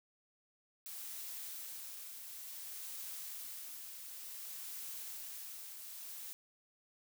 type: noise with tremolo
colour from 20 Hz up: blue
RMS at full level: -45 dBFS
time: 0.86-6.33 s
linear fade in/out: 0 ms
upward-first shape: triangle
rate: 0.56 Hz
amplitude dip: 40%
effects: none